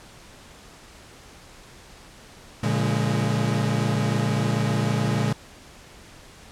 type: tone cluster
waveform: 40% pulse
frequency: 115.5 / 142.3 / 171.7 / 207.3 Hz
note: A#2 / C#3 / F3 / G#3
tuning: -16 / +46 / -29 / -3 cents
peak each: -24 / -25 / -31 / -26 dBFS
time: 2.63-5.33 s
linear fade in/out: 5 ms
effects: pink hiss -47 dBFS RMS until 6.51 s + low-pass 9000 Hz 12 dB/octave